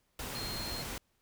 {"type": "tone in noise", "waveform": "sine", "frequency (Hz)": 4215, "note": "C8", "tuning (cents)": 12, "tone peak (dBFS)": -40, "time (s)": [0.35, 0.82], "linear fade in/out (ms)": 2, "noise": "pink", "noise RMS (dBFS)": -40, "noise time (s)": [0.19, 0.98], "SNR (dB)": -3, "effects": ["pink hiss -75 dBFS RMS until 1.21 s"]}